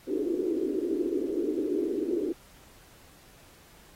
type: band-pass noise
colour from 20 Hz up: white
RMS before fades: -29 dBFS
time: 0.07-2.33 s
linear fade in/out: 10 ms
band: 300 to 390 Hz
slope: 48 dB/octave
effects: pink hiss -56 dBFS RMS until 3.95 s + AAC 48 kbps

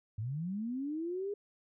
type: linear sweep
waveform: sine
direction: up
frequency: 99.7 to 415.3 Hz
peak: -34 dBFS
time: 0.18-1.34 s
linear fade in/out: 5 ms
effects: none

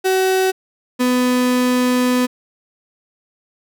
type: tone pair in turn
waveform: 35% pulse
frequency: 377.2 / 249.9 Hz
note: F#4 / B3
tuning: +33 / +21 cents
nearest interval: perfect fifth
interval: 712 cents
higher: first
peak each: -12 dBFS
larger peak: neither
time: 0.04-0.52 / 0.99-2.27 s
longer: second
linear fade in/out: 20 ms
effects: none

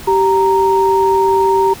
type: tone pair together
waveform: sine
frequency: 388.2 / 929.2 Hz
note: G4 / A#5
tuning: -17 / -6 cents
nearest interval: octave + minor third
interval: 1511 cents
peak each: -12 dBFS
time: 0.07-1.74 s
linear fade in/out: 10 ms
effects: pink hiss -33 dBFS RMS until 1.8 s

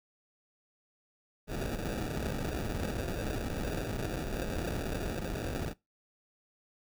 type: noise with sample-and-hold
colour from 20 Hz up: pink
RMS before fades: -35 dBFS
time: 1.47-5.74 s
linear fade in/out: 50 ms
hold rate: 1050 Hz
effects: noise-tail reverb RT60 0.2 s tail -21 dB re dry

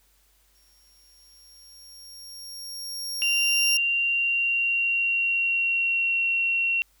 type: tone with exponential growth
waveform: sawtooth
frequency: 5570 Hz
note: F8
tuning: 5 cents flat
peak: -19 dBFS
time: 0.55-3.77 s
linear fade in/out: 2 ms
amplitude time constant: 700 ms
type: tone with pitch glide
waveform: sine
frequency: 2774 to 2733 Hz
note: F7 to F7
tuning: -12 to -38 cents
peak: -21 dBFS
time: 3.22-6.82 s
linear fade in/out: 0 ms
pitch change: -26 cents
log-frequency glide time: 3.71-6.23 s
effects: added 50 Hz sine -64 dBFS peak until 7 s + white hiss -64 dBFS RMS until 7 s

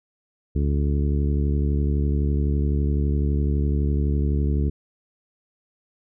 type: harmonic tone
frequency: 71.9 Hz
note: D2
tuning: 36 cents flat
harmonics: 1 / 2 / 3 / 4 / 5 / 6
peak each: -20 / -26 / -30 / -32 / -34 / -36 dBFS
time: 0.55-4.7 s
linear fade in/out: 10 ms
effects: none

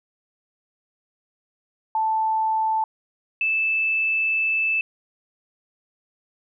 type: tone pair in turn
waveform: sine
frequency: 880 / 2631 Hz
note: A5 / E7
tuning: 0 / -4 cents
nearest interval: octave + perfect fifth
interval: 1896 cents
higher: second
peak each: -19 dBFS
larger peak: neither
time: 1.95-2.84 / 3.41-4.81 s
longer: second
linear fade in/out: 2 ms
effects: none

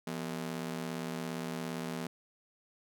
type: ring-modulated tone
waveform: sawtooth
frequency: 207.7 Hz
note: G#3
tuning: in tune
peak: -29 dBFS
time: 0.07-2.07 s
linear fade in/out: 2 ms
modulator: 38.7 Hz
effects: none

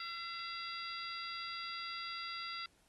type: harmonic tone with a mistuned harmonic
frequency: 679 Hz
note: F5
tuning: 49 cents flat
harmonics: 2 / 3 / 4 / 5 / 6 / 7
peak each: -45 / -48 / -51 / -52 / -51 / -46 dBFS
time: 0-2.66 s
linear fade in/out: 2 ms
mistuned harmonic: 6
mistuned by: -100 cents
effects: pink hiss -70 dBFS RMS until 2.88 s + Opus 32 kbps

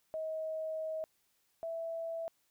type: tone pair in turn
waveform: sine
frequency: 634 / 660.2 Hz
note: D#5 / E5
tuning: +32 / +2 cents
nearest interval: minor second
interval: 70 cents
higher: second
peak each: -35 / -36 dBFS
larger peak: first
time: 0.14-1.04 / 1.63-2.28 s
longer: first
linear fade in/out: 0 ms
effects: white hiss -75 dBFS RMS until 2.5 s

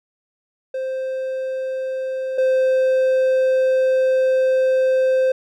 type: tone pair in turn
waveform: triangle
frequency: 523.3 / 520.6 Hz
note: C5 / C5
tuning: 0 / -9 cents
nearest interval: unison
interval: 9 cents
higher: first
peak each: -20 / -12 dBFS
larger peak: second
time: 0.74-2.38 / 2.38-5.32 s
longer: second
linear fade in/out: 5 ms
effects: none

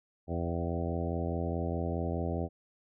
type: harmonic tone with a mistuned harmonic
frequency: 84.8 Hz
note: E2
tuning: 50 cents sharp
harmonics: 1 / 2 / 3 / 4 / 5 / 6 / 7 / 8 / 9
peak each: -34 / -37 / -39 / -40 / -41 / -42 / -42 / -43 / -44 dBFS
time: 0.27-2.49 s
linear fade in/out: 50 ms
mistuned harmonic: 8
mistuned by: -18 cents
effects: none

